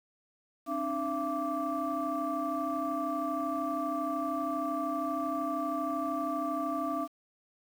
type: tone cluster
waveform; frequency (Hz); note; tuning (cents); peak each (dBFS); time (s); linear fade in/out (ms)
sine; 269.2 / 302 / 676 / 1168; C4 / D4 / E5 / D6; +49 / +48 / +43 / -10; -36 / -35 / -34 / -34; 0.66-7.08; 50
effects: tanh soft clip ceiling -22 dBFS + 9-bit